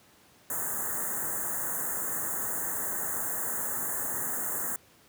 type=band-stop noise; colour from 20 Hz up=white; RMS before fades=-32 dBFS; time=0.5-4.76 s; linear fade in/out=2 ms; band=1900 to 6600 Hz; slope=96 dB/octave; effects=pink hiss -59 dBFS RMS until 5.08 s + high-pass 100 Hz 12 dB/octave